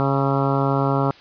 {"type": "harmonic tone with a mistuned harmonic", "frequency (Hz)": 137.6, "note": "C#3", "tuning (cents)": -12, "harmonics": [1, 2, 3, 4, 5, 6, 7, 8, 9, 10], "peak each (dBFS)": [-21, -24, -26, -27, -28, -29, -29, -30, -31, -31], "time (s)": [0, 1.11], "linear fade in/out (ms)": 0, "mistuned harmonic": 10, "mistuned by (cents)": -36, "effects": ["white hiss -46 dBFS RMS until 1.2 s", "resampled to 11025 Hz"]}